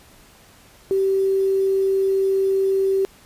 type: tone with quantisation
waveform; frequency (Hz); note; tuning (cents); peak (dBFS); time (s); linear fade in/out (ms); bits
sine; 386.8; G4; -23; -16; 0.91-3.05; 0; 7
effects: pink hiss -50 dBFS RMS until 3.25 s + resampled to 32000 Hz